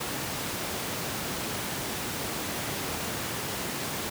pink high-pass noise, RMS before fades -33 dBFS, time 0-4.1 s, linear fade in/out 10 ms, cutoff 110 Hz, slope 12 dB/octave, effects none

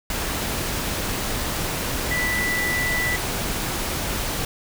sine tone in noise, 1976 Hz, B6, in tune, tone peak -22 dBFS, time 2.11-3.16 s, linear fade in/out 2 ms, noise pink, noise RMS -26 dBFS, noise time 0.1-4.45 s, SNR +1 dB, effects none

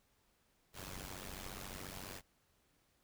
pink noise with amplitude modulation, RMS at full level -44 dBFS, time 0.73-2.22 s, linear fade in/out 50 ms, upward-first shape sine, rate 94.3 Hz, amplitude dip 85%, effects pink hiss -75 dBFS RMS until 3.03 s

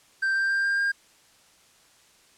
triangle tone with pitch steps, 1568 / 1578 / 1588.1 / 1598.2 / 1608.4 Hz, G6 / G6 / G6 / G6 / G6, 0 / +11 / +22 / +33 / +44 cents, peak -20 dBFS, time 0.22-0.92 s, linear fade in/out 10 ms, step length 140 ms, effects white hiss -58 dBFS RMS until 2.37 s + low-pass 9000 Hz 12 dB/octave

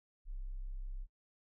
sine tone, 32.7 Hz, C1, in tune, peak -39 dBFS, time 0.25-1.07 s, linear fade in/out 50 ms, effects noise-tail reverb RT60 0.1 s tail -23 dB re dry

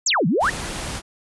sine exponential two-way sweep, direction down then up, 8380 to 146.7 to 1986 Hz, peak -16 dBFS, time 0.06-0.5 s, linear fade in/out 5 ms, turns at 0.27 s
pink noise, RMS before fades -29 dBFS, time 0.4-1.02 s, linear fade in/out 50 ms
effects resampled to 24000 Hz

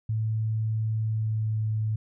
sine tone with pitch glide, 110 to 108.8 Hz, A2 to A2, 0 to -19 cents, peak -24 dBFS, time 0.09-1.96 s, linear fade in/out 5 ms, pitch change -19 cents, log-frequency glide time 0.99-1.65 s, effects none

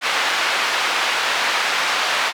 pink band-pass noise, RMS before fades -20 dBFS, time 0.01-2.33 s, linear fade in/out 50 ms, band 1000 to 3700 Hz, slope 12 dB/octave, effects none

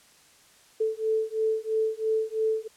sine beating tone pair, 438.3 / 441.3 Hz, A4 / A4, -7 / +5 cents, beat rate 3 Hz, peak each -27 dBFS, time 0.8-2.68 s, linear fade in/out 10 ms, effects white hiss -57 dBFS RMS until 2.76 s + low-pass 10000 Hz 12 dB/octave

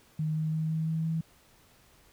sine tone with pitch steps, 155.56 / 156.82 / 158.1 / 159.38 / 160.67 / 161.98 Hz, D#3 / D#3 / D#3 / D#3 / E3 / E3, 0 / +14 / +28 / +42 / -44 / -30 cents, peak -27 dBFS, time 0.19-1.21 s, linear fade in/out 5 ms, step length 170 ms, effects pink hiss -61 dBFS RMS until 2.12 s

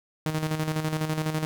sawtooth tone with tremolo, 156.1 Hz, D#3, 6 cents sharp, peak -20 dBFS, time 0.26-1.45 s, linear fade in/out 0 ms, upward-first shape square, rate 12 Hz, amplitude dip 55%, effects none

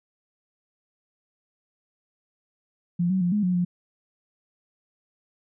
sine tone with pitch steps, 174.1 / 188.3 / 176 / 208.6 / 181 / 177.1 Hz, F3 / F#3 / F3 / G#3 / F#3 / F3, -5 / +31 / +14 / +8 / -38 / +24 cents, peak -20 dBFS, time 2.99-3.65 s, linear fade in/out 10 ms, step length 110 ms, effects none

